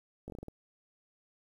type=slowing click train; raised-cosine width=2 ms; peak=-30 dBFS; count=7; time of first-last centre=0.28-0.483 s; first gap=19 ms; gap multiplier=1.23; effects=10-bit